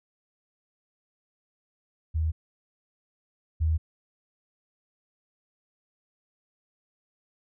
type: tone pair in turn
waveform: sine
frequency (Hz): 79.5 / 79.5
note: D#2 / D#2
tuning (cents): +38 / +38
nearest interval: unison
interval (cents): 0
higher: neither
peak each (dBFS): -23 / -21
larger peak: second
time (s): 2.14-2.32 / 3.6-3.78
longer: neither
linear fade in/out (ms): 20
effects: none